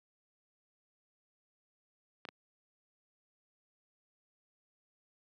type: clicks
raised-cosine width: 0.3 ms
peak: -26 dBFS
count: 2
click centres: 2.252 / 2.288 s
effects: high-pass 200 Hz 12 dB/octave